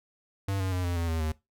square tone with pitch steps, 98 / 94.39 / 90.91 / 87.56 / 84.33 / 81.23 / 78.23 Hz, G2 / F#2 / F#2 / F2 / E2 / E2 / D#2, 0 / +35 / -30 / +5 / +40 / -25 / +10 cents, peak -28 dBFS, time 0.48-1.32 s, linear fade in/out 5 ms, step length 120 ms, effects noise-tail reverb RT60 0.2 s tail -19 dB re dry

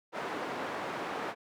white band-pass noise, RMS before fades -37 dBFS, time 0.12-1.35 s, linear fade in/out 50 ms, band 240 to 1200 Hz, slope 12 dB/octave, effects none

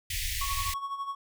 pink band-stop noise, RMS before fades -32 dBFS, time 0.1-0.74 s, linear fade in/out 5 ms, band 100 to 1800 Hz, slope 96 dB/octave
triangle tone with tremolo, 1108.7 Hz, C#6, in tune, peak -28 dBFS, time 0.41-1.15 s, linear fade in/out 5 ms, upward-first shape sine, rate 12 Hz, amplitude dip 65%
effects none

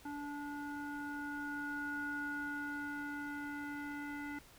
square tone with low-pass filter sweep, 289.6 Hz, D4, 24 cents flat, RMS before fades -42 dBFS, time 0.05-4.39 s, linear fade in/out 5 ms, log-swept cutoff 1200 to 1800 Hz, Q 7.9, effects pink hiss -60 dBFS RMS until 4.58 s

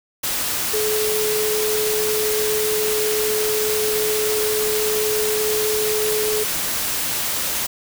sine tone in noise, 428 Hz, A4, 48 cents flat, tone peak -20 dBFS, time 0.73-6.44 s, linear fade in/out 10 ms, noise white, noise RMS -23 dBFS, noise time 0.23-7.67 s, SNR 0 dB, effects none

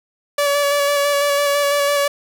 sawtooth tone with vibrato, 572 Hz, D5, 46 cents flat, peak -11 dBFS, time 0.38-2.08 s, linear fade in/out 5 ms, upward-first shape square, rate 6 Hz, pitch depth 16 cents each way, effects none

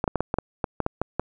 clicks, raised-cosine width 1 ms, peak -9 dBFS, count 11, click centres 0.041 / 0.078 / 0.157 / 0.206 / 0.341 / 0.386 / 0.642 / 0.803 / 0.864 / 1.016 / 1.196 s, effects none

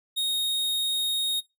45% pulse tone, 3729 Hz, A#7, in tune, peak -24 dBFS, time 0.16-1.41 s, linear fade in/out 20 ms, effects noise-tail reverb RT60 0.2 s tail -22 dB re dry

